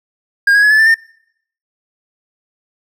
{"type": "tone with pitch steps", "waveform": "triangle", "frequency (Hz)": [1619, 1655.9, 1693.6, 1732.2, 1771.7, 1812], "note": ["G#6", "G#6", "G#6", "A6", "A6", "A#6"], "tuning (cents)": [-45, -6, 33, -28, 11, -50], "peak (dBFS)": -5, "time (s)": [0.47, 0.944], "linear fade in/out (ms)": 5, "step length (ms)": 79, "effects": ["noise-tail reverb RT60 0.7 s tail -25 dB re dry"]}